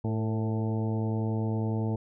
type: harmonic tone with a mistuned harmonic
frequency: 110 Hz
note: A2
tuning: in tune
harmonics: 1 / 2 / 3 / 4 / 5 / 6 / 7 / 8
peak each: -28 / -32 / -37 / -38 / -45 / -44 / -46 / -44 dBFS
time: 0.04-1.96 s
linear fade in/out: 5 ms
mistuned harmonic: 4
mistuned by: +32 cents
effects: none